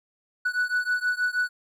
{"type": "beating tone pair", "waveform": "triangle", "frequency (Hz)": [1477, 1483.3], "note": ["F#6", "F#6"], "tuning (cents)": [-3, 4], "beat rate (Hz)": 6.3, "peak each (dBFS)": [-24, -25], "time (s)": [0.45, 1.49], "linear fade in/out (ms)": 10, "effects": []}